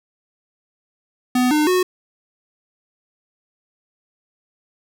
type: tone with pitch steps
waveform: square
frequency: 250.1 / 302.6 / 366.2 Hz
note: B3 / D#4 / F#4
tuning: +22 / -48 / -18 cents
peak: -15 dBFS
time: 1.35-1.83 s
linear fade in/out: 5 ms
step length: 160 ms
effects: none